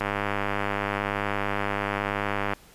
click train, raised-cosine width 0.5 ms, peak -11 dBFS, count 256, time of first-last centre 0.01-2.535 s, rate 101 Hz, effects pink hiss -53 dBFS RMS until 2.74 s + resampled to 32000 Hz

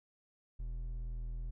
sine tone with hard clipping, 40.84 Hz, E1, 15 cents flat, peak -39 dBFS, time 0.59-1.51 s, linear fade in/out 10 ms, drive 6 dB, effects none

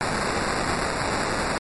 white noise with sample-and-hold, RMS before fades -25 dBFS, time 0.01-1.58 s, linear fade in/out 0 ms, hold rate 3150 Hz, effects MP3 48 kbps

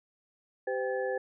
sine tone cluster, 390.1 / 511 / 788 / 1720 Hz, G4 / C5 / G5 / A6, -8 / -41 / +9 / -40 cents, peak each -35 / -31 / -39 / -39 dBFS, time 0.67-1.18 s, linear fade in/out 5 ms, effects none

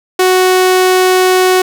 sawtooth tone, 370 Hz, F#4, in tune, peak -3 dBFS, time 0.19-1.62 s, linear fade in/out 5 ms, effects none

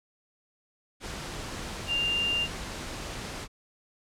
sine tone in noise, 2794 Hz, F7, in tune, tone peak -25 dBFS, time 1.87-2.48 s, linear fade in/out 50 ms, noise pink, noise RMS -37 dBFS, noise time 1-3.48 s, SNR +9 dB, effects low-pass 8000 Hz 12 dB/octave

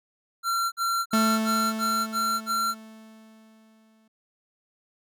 square tone bursts, 1366 Hz, F6, 39 cents flat, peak -24 dBFS, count 7, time 0.43-2.748 s, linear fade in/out 50 ms, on 290 ms, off 48 ms
45% pulse tone with exponential decay, 220 Hz, A3, in tune, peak -20 dBFS, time 1.13-4.08 s, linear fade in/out 5 ms, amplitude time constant 640 ms
effects none

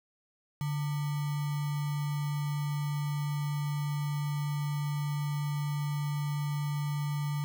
sine tone with sample-and-hold, 145.8 Hz, D3, 12 cents flat, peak -29 dBFS, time 0.61-7.44 s, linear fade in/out 0 ms, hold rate 1050 Hz, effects none

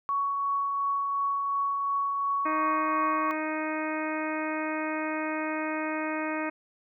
sine tone with tremolo, 1117 Hz, C#6, 13 cents sharp, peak -24 dBFS, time 0.09-3.31 s, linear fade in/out 0 ms, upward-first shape triangle, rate 2.8 Hz, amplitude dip 30%
harmonic tone, 311.1 Hz, D#4, in tune, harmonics 1 / 2 / 3 / 4 / 5 / 6 / 7 / 8, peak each -32 / -35 / -37 / -38 / -39 / -40 / -40 / -41 dBFS, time 2.45-6.5 s, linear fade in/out 10 ms
effects none

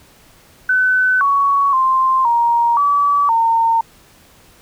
sine tone with pitch steps, 1510 / 1119 / 1048 / 939 / 1147 / 913 Hz, F#6 / C#6 / C6 / A#5 / D6 / A#5, +35 / +16 / +2 / +12 / -41 / -36 cents, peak -11 dBFS, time 0.69-3.81 s, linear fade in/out 5 ms, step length 520 ms, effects pink hiss -48 dBFS RMS until 4.61 s

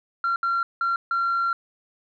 sine tone bursts at uneven times, 1372 Hz, F6, 31 cents flat, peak -19 dBFS, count 4, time 0.24-0.36 / 0.43-0.63 / 0.81-0.96 / 1.11-1.53 s, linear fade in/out 2 ms, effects tanh soft clip ceiling -18 dBFS

